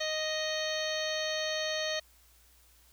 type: harmonic tone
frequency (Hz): 622.3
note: D#5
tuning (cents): 0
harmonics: 1 / 2 / 3 / 4 / 5 / 6 / 7 / 9 / 10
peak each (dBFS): -34 / -46 / -37 / -44 / -40 / -40 / -39 / -48 / -45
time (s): 0-2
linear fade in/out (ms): 10
effects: added 60 Hz sine -63 dBFS peak until 2.92 s + white hiss -63 dBFS RMS until 2.92 s